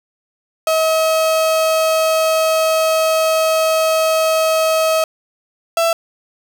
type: tone pair in turn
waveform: 35% pulse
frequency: 639 / 666.1 Hz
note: D#5 / E5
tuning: +46 / +18 cents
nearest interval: minor second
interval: 72 cents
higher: second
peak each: -11 dBFS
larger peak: neither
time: 0.67-5.04 / 5.77-5.93 s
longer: first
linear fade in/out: 2 ms
effects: none